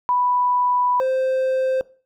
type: tone pair in turn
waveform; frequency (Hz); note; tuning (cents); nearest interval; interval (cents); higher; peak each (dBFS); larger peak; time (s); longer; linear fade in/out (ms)
sine / triangle; 988 / 522.2; B5 / C5; 0 / -3; major seventh; 1103; first; -16; neither; 0.09-1 / 1-1.81; first; 0
effects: noise-tail reverb RT60 0.4 s tail -20 dB re dry